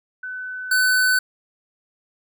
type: tone pair in turn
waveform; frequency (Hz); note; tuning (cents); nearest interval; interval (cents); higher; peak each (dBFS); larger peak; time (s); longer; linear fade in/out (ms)
sine / square; 1507 / 1507; F#6 / F#6; +31 / +31; unison; 0; neither; -28 / -16; second; 0.23-0.71 / 0.71-1.19; neither; 5
effects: none